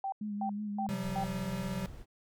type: tone bursts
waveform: sine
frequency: 779 Hz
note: G5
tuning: 11 cents flat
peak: -32 dBFS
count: 4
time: 0.04-1.238 s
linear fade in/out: 2 ms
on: 82 ms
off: 290 ms
type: tone with vibrato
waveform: sine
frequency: 207.7 Hz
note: G#3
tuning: in tune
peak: -34 dBFS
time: 0.21-0.94 s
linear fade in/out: 5 ms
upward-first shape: sine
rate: 5.4 Hz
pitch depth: 36 cents each way
type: chord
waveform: square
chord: C suspended fourth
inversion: none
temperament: equal with one note detuned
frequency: 130.81 / 174.61 / 191.52 Hz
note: C3 / F3 / G3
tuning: 0 / 0 / -40 cents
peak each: -41 / -41 / -37 dBFS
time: 0.89-1.86 s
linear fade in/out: 0 ms
type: noise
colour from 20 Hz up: brown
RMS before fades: -46 dBFS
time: 1.01-2.06 s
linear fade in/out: 50 ms
effects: none